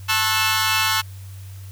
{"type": "chord", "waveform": "15% pulse", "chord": "F# minor seventh", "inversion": "first", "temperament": "equal with one note detuned", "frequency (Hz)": [880, 1082.8, 1318.5, 1480], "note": ["A5", "C#6", "E6", "F#6"], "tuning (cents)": [0, -41, 0, 0], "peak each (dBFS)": -17, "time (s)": [0.08, 1.02], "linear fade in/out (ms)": 20, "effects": ["added 96 Hz sine -34 dBFS peak until 1.71 s", "white hiss -49 dBFS RMS until 1.71 s"]}